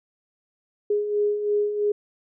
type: beating tone pair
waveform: sine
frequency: 412.3 / 415.3 Hz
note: G#4 / G#4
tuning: -13 / 0 cents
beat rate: 3 Hz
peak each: -29 / -21 dBFS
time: 0.9-1.92 s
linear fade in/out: 5 ms
effects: none